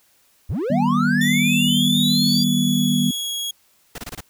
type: linear sweep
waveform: triangle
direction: up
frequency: 46.25 to 4785 Hz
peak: -19 dBFS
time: 0.49-2.44 s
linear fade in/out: 10 ms
type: chord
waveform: sine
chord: Eb augmented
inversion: none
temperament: just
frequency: 155.56 / 194.45 / 243.1 Hz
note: Eb3 / G3 / B3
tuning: 0 / -14 / -27 cents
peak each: -23 / -21 / -19 dBFS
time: 0.7-3.11 s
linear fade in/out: 5 ms
type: tone with pitch glide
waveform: sawtooth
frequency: 3500 to 3319 Hz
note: A7 to G#7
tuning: -10 to -2 cents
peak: -21 dBFS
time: 1.21-3.51 s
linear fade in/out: 5 ms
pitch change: -92 cents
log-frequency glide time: 1.75-3.33 s
type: noise bursts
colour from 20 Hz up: pink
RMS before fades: -32 dBFS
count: 5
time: 3.95-4.207 s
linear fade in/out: 5 ms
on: 33 ms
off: 23 ms
effects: white hiss -59 dBFS RMS until 4.29 s